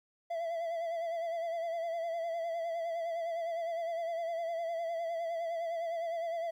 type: tone with vibrato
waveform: triangle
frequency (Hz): 670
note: E5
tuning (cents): +28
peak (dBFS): -31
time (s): 0.3-6.51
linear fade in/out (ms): 10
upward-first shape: sine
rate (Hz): 9.8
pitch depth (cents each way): 46
effects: 12-bit